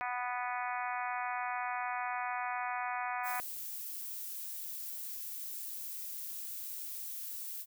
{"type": "harmonic tone", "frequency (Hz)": 246.9, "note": "B3", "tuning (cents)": 0, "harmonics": [3, 4, 5, 6, 7, 8, 9, 10], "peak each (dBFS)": [-38, -40, -42, -44, -45, -46, -47, -48], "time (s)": [0.01, 3.4], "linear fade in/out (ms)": 0}
{"type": "noise", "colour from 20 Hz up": "violet", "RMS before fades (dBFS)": -42, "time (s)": [3.23, 7.66], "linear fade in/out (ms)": 50}
{"effects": []}